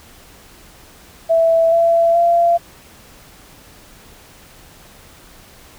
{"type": "tone with pitch steps", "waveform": "sine", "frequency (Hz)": [659.3, 672, 684.9], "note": ["E5", "E5", "F5"], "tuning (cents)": [0, 33, -34], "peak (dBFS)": -10, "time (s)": [1.29, 2.58], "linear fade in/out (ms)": 20, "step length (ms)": 430, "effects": ["pink hiss -44 dBFS RMS until 5.78 s"]}